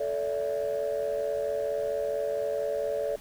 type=chord; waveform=sine; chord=A suspended fourth; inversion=none; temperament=equal with one note detuned; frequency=440 / 574.9 / 659.3 Hz; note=A4 / D5 / E5; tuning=0 / -37 / 0 cents; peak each=-31 / -28 / -34 dBFS; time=0-3.16 s; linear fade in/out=5 ms; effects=tanh soft clip ceiling -21 dBFS + pink hiss -51 dBFS RMS until 3.2 s

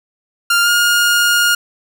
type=tone with pitch glide; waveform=sawtooth; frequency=1396.9 to 1422.1 Hz; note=F6 to F6; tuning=0 to +31 cents; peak=-7 dBFS; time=0.5-1.55 s; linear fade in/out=5 ms; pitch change=+31 cents; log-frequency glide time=0.63-0.69 s; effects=none

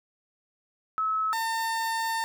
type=tone pair in turn; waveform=sine / 30% pulse; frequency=1294 / 904.4 Hz; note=E6 / A5; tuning=-32 / +47 cents; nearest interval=tritone; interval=621 cents; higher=first; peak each=-24 dBFS; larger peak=neither; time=0.98-1.33 / 1.33-2.24 s; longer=second; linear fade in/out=0 ms; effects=none

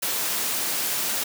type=high-pass noise; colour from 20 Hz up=white; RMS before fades=-26 dBFS; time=0.02-1.24 s; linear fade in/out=10 ms; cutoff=170 Hz; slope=12 dB/octave; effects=none

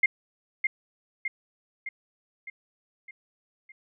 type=tone with echo; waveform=sine; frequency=2115 Hz; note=C7; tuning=18 cents sharp; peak=-16 dBFS; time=0.03-0.06 s; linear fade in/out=5 ms; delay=610 ms; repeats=6; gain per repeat=-5 dB; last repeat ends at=3.72 s; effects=none

